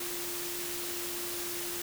sine tone in noise, 349.2 Hz, F4, in tune, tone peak -41 dBFS, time 0-1.82 s, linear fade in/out 5 ms, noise white, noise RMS -37 dBFS, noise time 0-1.82 s, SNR -7 dB, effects none

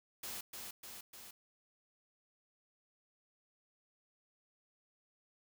white noise with echo, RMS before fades -44 dBFS, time 0.23-0.41 s, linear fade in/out 5 ms, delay 300 ms, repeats 3, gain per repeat -3 dB, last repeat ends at 1.31 s, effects none

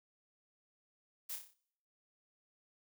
blue noise with echo, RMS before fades -42 dBFS, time 1.29-1.36 s, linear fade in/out 10 ms, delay 30 ms, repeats 6, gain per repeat -5 dB, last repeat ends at 1.54 s, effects noise-tail reverb RT60 0.7 s tail -24 dB re dry

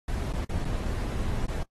brown noise with dropouts, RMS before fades -29 dBFS, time 0.08-1.63 s, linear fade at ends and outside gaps 2 ms, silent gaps 0.323-0.335 / 0.447-0.494 / 0.647-0.651 / 1.458-1.482 s, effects noise-tail reverb RT60 0.1 s tail -21 dB re dry + AAC 32 kbps

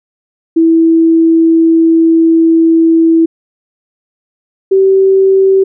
sine tone pair in turn, 327.7 / 385 Hz, E4 / G4, -10 / -31 cents, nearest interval minor third, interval 279 cents, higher second, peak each -4 dBFS, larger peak neither, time 0.56-3.26 / 4.71-5.64 s, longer first, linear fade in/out 10 ms, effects none

